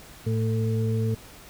harmonic tone, 111.5 Hz, A2, 23 cents sharp, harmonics 1 / 2 / 4, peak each -23 / -30 / -31 dBFS, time 0.26-1.15 s, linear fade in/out 10 ms, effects pink hiss -47 dBFS RMS until 1.49 s

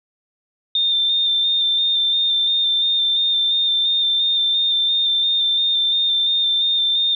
sine tone with vibrato, 3607 Hz, A7, 42 cents sharp, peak -15 dBFS, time 0.75-7.15 s, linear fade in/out 2 ms, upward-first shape square, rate 2.9 Hz, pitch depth 18 cents each way, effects none

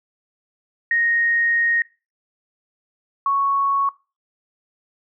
sine tone pair in turn, 1864.7 / 1108.8 Hz, A#6 / C#6, 0 / 0 cents, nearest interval major sixth, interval 900 cents, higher first, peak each -16 dBFS, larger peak neither, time 0.91-1.82 / 3.26-3.89 s, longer first, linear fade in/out 2 ms, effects noise-tail reverb RT60 0.3 s tail -21 dB re dry

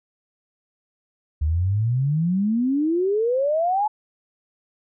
sine exponential sweep, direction up, 72.8 to 869 Hz, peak -18 dBFS, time 1.41-3.88 s, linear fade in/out 10 ms, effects none

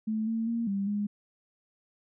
sine tone with pitch steps, 218.2 / 225.4 / 231.9 / 197.9 / 206 Hz, A3 / A3 / A#3 / G3 / G#3, -14 / +42 / -9 / +17 / -14 cents, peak -27 dBFS, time 0.07-1.07 s, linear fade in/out 10 ms, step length 200 ms, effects none

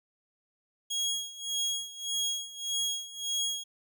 25% pulse tone with tremolo, 3301 Hz, G#7, 11 cents flat, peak -24 dBFS, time 0.9-3.64 s, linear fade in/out 10 ms, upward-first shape sine, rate 1.7 Hz, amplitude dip 85%, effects none

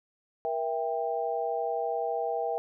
sine chord, E diminished, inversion second, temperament just, 474.7 / 659.3 / 791.1 Hz, Bb4 / E5 / G5, +31 / 0 / +16 cents, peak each -32 dBFS, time 0.45-2.58 s, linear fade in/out 0 ms, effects none

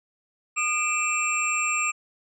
sine tone cluster, 1222 / 2369 / 2649 / 7460 Hz, D#6 / D7 / E7 / A#8, -32 / +14 / +8 / 0 cents, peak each -28 dBFS, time 0.56-1.92 s, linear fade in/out 20 ms, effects none

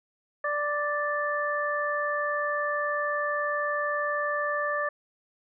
harmonic tone, 587.3 Hz, D5, in tune, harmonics 1 / 2 / 3, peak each -30 / -30 / -30 dBFS, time 0.44-4.89 s, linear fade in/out 5 ms, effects none

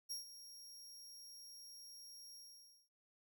sawtooth tone with ADSR envelope, 5590 Hz, F8, 1 cent sharp, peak -38 dBFS, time 0.09-2.89 s, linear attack 23 ms, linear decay 130 ms, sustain -13 dB, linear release 540 ms, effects none

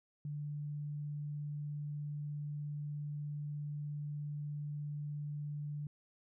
sine tone, 147.2 Hz, D3, 4 cents sharp, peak -38 dBFS, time 0.25-5.87 s, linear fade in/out 2 ms, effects none

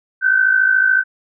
sine tone pair together, 1486 / 1539.8 Hz, F#6 / G6, +7 / -31 cents, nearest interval minor second, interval 62 cents, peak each -17 / -12 dBFS, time 0.21-1.04 s, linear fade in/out 50 ms, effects none

